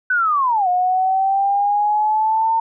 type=linear two-way sweep; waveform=sine; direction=down then up; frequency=1521 to 717 to 907 Hz; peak=-14 dBFS; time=0.1-2.6 s; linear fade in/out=5 ms; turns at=0.68 s; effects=none